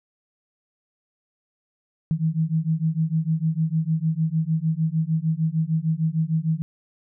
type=beating tone pair; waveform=sine; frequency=157 / 163.6 Hz; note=D#3 / E3; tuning=+16 / -13 cents; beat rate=6.6 Hz; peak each=-23 / -23 dBFS; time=2.11-6.62 s; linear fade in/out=0 ms; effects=none